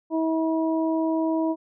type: harmonic tone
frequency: 322.1 Hz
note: E4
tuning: 40 cents flat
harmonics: 1 / 2 / 3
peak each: -22 / -28 / -32 dBFS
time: 0.1-1.56 s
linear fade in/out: 50 ms
effects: none